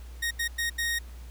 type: tone bursts at uneven times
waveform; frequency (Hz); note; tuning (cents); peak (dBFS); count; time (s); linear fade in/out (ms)
sawtooth; 1864.7; A#6; 0; -23; 4; 0.22-0.31 / 0.39-0.48 / 0.58-0.7 / 0.78-0.99; 10
effects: added 60 Hz sine -40 dBFS peak until 1.3 s + pink hiss -55 dBFS RMS until 1.3 s